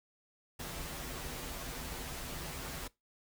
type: noise with comb filter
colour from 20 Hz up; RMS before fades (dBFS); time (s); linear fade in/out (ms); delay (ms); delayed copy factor
pink; -42; 0.59-2.88; 10; 9.6; -0.7
effects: noise-tail reverb RT60 0.2 s tail -21 dB re dry